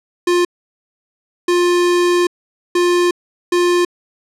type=tone bursts at uneven times; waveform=square; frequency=352.4 Hz; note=F4; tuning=16 cents sharp; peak=-12 dBFS; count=4; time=0.27-0.45 / 1.48-2.27 / 2.75-3.11 / 3.52-3.85 s; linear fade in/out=5 ms; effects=low-pass 9000 Hz 12 dB/octave